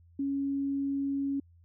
sine tone, 277.2 Hz, C#4, in tune, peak -28 dBFS, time 0.19-1.4 s, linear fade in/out 5 ms, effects added 85 Hz sine -56 dBFS peak until 1.64 s

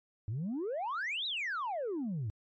sine exponential two-way sweep, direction up then down, 98 to 4006 to 98 Hz, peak -31 dBFS, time 0.28-2.3 s, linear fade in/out 0 ms, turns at 1.26 s, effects tanh soft clip ceiling -31 dBFS + MP3 32 kbps

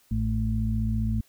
harmonic tone, 55 Hz, A1, in tune, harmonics 1 / 2 / 4, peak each -27 / -27 / -29 dBFS, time 0.11-1.21 s, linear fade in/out 5 ms, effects white hiss -62 dBFS RMS until 1.28 s

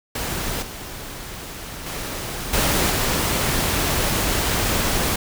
pink noise with level steps, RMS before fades -26 / -34 / -29 / -19 / -21 dBFS, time 0.15-5.16 s, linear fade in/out 5 ms, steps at 0.62 / 1.86 / 2.53 / 2.9 s, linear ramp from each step 5 ms, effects none

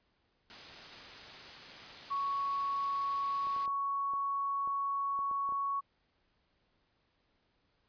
white noise, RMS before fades -48 dBFS, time 0.5-3.66 s, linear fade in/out 0 ms
sine tone, 1113 Hz, C#6, 7 cents sharp, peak -31 dBFS, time 2.1-5.81 s, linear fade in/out 20 ms
clicks, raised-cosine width 1 ms, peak -37 dBFS, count 9, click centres 3.47 / 3.564 / 3.678 / 4.136 / 4.675 / 5.19 / 5.313 / 5.49 / 5.523 s
effects pink hiss -75 dBFS RMS until 7.88 s + resampled to 11025 Hz

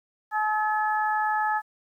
harmonic tone, 428.1 Hz, A4, 47 cents flat, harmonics 2 / 3 / 4, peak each -24 / -30 / -29 dBFS, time 0.31-1.62 s, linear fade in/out 50 ms, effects 10-bit

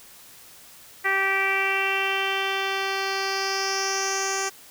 10% pulse tone with low-pass filter sweep, 388.6 Hz, G4, 15 cents flat, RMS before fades -25 dBFS, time 1.04-4.5 s, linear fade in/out 20 ms, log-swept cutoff 2000 to 7200 Hz, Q 4.4, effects white hiss -48 dBFS RMS until 4.7 s

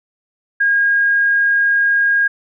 sine tone, 1628 Hz, G#6, 35 cents flat, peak -11 dBFS, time 0.6-2.28 s, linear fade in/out 10 ms, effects none

